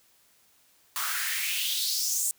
white noise with high-pass filter sweep, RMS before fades -29 dBFS, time 0.96-2.31 s, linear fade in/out 0 ms, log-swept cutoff 1100 to 8100 Hz, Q 4.1, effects white hiss -63 dBFS RMS until 2.38 s

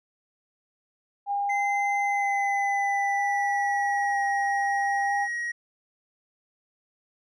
sine tone with vibrato, 803 Hz, G5, 41 cents sharp, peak -24 dBFS, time 1.26-5.28 s, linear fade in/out 50 ms, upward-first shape square, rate 0.52 Hz, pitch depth 8 cents each way
triangle tone with pitch glide, 2067 to 1895.4 Hz, C7 to A#6, -22 to +28 cents, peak -26 dBFS, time 1.49-5.52 s, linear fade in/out 10 ms, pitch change -150 cents, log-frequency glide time 1.99-4.23 s
effects resampled to 22050 Hz

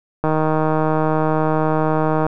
click train, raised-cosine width 1 ms, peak -5 dBFS, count 317, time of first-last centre 0.24-2.266 s, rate 156 Hz, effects none

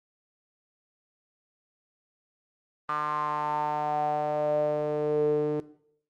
sawtooth tone with band-pass filter sweep, 150 Hz, D3, 37 cents sharp, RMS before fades -27 dBFS, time 2.89-5.6 s, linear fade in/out 0 ms, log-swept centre 1200 to 390 Hz, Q 7.5, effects noise-tail reverb RT60 0.6 s tail -17 dB re dry + Opus 32 kbps

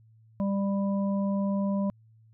harmonic tone, 198 Hz, G3, 18 cents sharp, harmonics 1 / 3 / 5, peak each -25 / -34 / -40 dBFS, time 0.4-1.9 s, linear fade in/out 0 ms, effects added 111 Hz sine -55 dBFS peak until 2.33 s

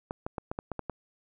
clicks, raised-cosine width 1 ms, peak -19 dBFS, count 8, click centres 0.109 / 0.265 / 0.382 / 0.515 / 0.589 / 0.717 / 0.793 / 0.897 s, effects none

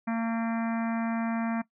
harmonic tone with a mistuned harmonic, 228.2 Hz, A#3, 37 cents flat, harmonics 1 / 3 / 4 / 5 / 6 / 7 / 8 / 9 / 10, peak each -27 / -37 / -39 / -41 / -43 / -44 / -45 / -46 / -47 dBFS, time 0.07-1.62 s, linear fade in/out 10 ms, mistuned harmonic 10, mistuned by +60 cents, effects noise-tail reverb RT60 0.1 s tail -19 dB re dry

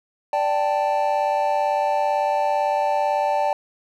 triangle chord, D suspended fourth, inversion none, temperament just, 587.3 / 783.1 / 881 Hz, D5 / G5 / A5, 0 / -2 / +2 cents, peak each -21 dBFS, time 0.33-3.53 s, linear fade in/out 2 ms, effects none

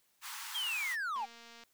pink high-pass noise, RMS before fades -44 dBFS, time 0.21-0.97 s, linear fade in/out 50 ms, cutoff 850 Hz, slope 96 dB/octave
triangle linear sweep, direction down, 3300 to 739 Hz, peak -32 dBFS, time 0.54-1.26 s, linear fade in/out 20 ms
click train, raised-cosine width 0.2 ms, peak -37 dBFS, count 112, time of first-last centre 1.16-1.636 s, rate 233 Hz
effects white hiss -73 dBFS RMS until 1.73 s

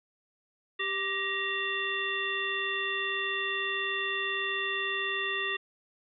harmonic tone with a mistuned harmonic, 392 Hz, G4, in tune, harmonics 1 / 3 / 5 / 7 / 9, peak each -38 / -38 / -32 / -35 / -37 dBFS, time 0.79-5.57 s, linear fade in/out 10 ms, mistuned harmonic 5, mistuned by -67 cents, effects none

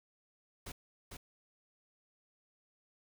pink noise with echo, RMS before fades -45 dBFS, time 0.66-0.72 s, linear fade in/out 5 ms, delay 450 ms, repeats 1, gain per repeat -3 dB, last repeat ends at 1.17 s, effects none

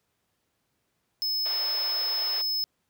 square tone, 5200 Hz, E8, 24 cents flat, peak -26 dBFS, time 1.22-2.64 s, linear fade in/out 0 ms
pink band-pass noise, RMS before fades -41 dBFS, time 1.45-2.42 s, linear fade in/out 10 ms, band 490 to 5200 Hz, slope 48 dB/octave
effects pink hiss -75 dBFS RMS until 2.89 s + high-pass 80 Hz 12 dB/octave

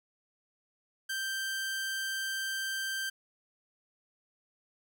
sawtooth tone, 1568 Hz, G6, in tune, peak -29 dBFS, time 1.09-3.1 s, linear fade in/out 10 ms, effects none

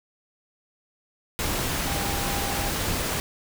sine tone in noise, 801 Hz, G5, 37 cents sharp, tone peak -34 dBFS, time 1.87-2.7 s, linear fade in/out 0 ms, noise pink, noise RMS -27 dBFS, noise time 1.39-3.2 s, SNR -10 dB, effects none

